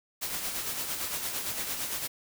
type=noise with tremolo; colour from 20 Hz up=white; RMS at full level=-32 dBFS; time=0.21-2.08 s; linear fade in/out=20 ms; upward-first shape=sine; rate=8.8 Hz; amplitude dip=45%; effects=none

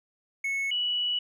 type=tone pair in turn; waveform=triangle / sine; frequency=2200 / 2944 Hz; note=C#7 / F#7; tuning=-14 / -9 cents; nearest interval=perfect fourth; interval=505 cents; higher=second; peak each=-25 dBFS; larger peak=neither; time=0.44-0.71 / 0.71-1.19 s; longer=second; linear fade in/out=5 ms; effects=none

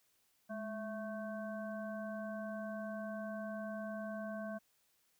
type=harmonic tone with a mistuned harmonic; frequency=220 Hz; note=A3; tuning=in tune; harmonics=1 / 3 / 5 / 7; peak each=-43 / -43 / -53 / -50 dBFS; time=0.49-4.59 s; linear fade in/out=20 ms; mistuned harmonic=1; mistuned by=-78 cents; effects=white hiss -75 dBFS RMS until 5.19 s

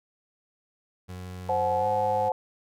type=tone with pitch glide; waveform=30% pulse; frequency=91.3 to 101.3 Hz; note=F#2 to G#2; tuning=-23 to -43 cents; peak=-34 dBFS; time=1.08-2.3 s; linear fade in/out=20 ms; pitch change=+180 cents; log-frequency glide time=1.78-1.87 s
type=chord; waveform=sine; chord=F# diminished; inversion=second; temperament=equal with one note detuned; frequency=523.3 / 740 / 858.4 Hz; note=C5 / F#5 / A5; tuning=0 / 0 / -43 cents; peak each=-27 dBFS; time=1.49-2.32 s; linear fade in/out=2 ms
effects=none

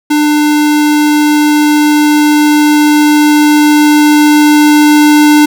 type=tone with level ramp; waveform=square; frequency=298.8 Hz; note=D4; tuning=30 cents sharp; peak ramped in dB=-7 to -3 dBFS; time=0.1-5.46 s; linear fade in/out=10 ms; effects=none

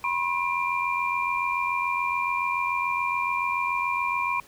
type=tone cluster; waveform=sine; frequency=980 / 1067 / 2382 Hz; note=B5 / C6 / D7; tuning=-14 / +34 / +24 cents; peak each=-28 dBFS; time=0.04-4.4 s; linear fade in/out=2 ms; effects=pink hiss -52 dBFS RMS until 4.47 s

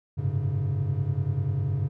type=tone cluster; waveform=triangle; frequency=95.1 / 104.8 / 129.6 / 140.3 Hz; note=F#2 / G#2 / C3 / C#3; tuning=+48 / +16 / -16 / +21 cents; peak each=-28 / -28 / -30 / -26 dBFS; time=0.17-1.89 s; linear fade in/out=20 ms; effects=none

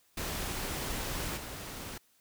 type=noise with level steps; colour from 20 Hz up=pink; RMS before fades=-36 / -42 dBFS; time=0.17-1.98 s; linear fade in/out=5 ms; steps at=1.36 s; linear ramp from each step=20 ms; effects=white hiss -68 dBFS RMS until 2.2 s

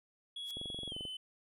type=tone with pitch glide; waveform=triangle; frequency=3348 to 3035 Hz; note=G#7 to F#7; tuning=+13 to +43 cents; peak=-39 dBFS; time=0.36-1.17 s; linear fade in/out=5 ms; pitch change=-170 cents; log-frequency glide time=0.88-0.95 s
type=noise with exponential growth; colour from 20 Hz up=blue; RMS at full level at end=-46 dBFS; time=0.4-0.51 s; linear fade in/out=0 ms; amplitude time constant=22 ms
type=click train; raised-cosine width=2 ms; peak=-33 dBFS; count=12; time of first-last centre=0.57-1.052 s; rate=22.8 Hz
effects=resampled to 32000 Hz

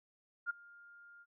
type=tone with ADSR envelope; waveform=sine; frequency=1407 Hz; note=F6; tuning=12 cents sharp; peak=-31 dBFS; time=0.46-1.26 s; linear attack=39 ms; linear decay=14 ms; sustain=-24 dB; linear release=46 ms; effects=none

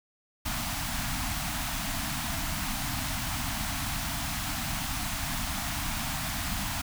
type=band-stop noise; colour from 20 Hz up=pink; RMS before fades=-32 dBFS; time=0.45-6.82 s; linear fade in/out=10 ms; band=300 to 640 Hz; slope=96 dB/octave; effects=none

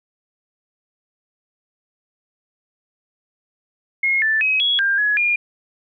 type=tone with pitch steps; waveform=sine; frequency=2155 / 1762 / 2543 / 3344 / 1596 / 1685 / 2417 Hz; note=C#7 / A6 / D#7 / G#7 / G6 / G#6 / D7; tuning=-49 / +2 / +37 / +11 / +31 / +25 / +49 cents; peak=-15 dBFS; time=4.03-5.36 s; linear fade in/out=5 ms; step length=190 ms; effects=none

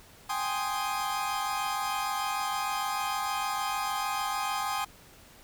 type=chord; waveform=40% pulse; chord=Ab major seventh; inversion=third; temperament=equal; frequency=784 / 830.6 / 1046.5 / 1244.5 Hz; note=G5 / Ab5 / C6 / Eb6; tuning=0 / 0 / 0 / 0 cents; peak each=-34 dBFS; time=0.29-4.85 s; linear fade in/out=10 ms; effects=pink hiss -54 dBFS RMS until 5.43 s

